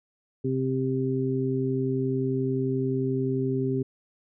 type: harmonic tone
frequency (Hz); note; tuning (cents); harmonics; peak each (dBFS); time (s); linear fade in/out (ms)
131.4; C3; +8; 1 / 2 / 3; -28 / -28 / -28; 0.44-3.83; 10
effects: none